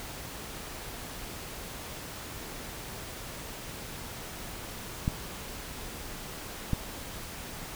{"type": "clicks", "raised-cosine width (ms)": 5, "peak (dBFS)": -14, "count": 2, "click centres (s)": [5.079, 6.733], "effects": ["pink hiss -41 dBFS RMS until 7.75 s"]}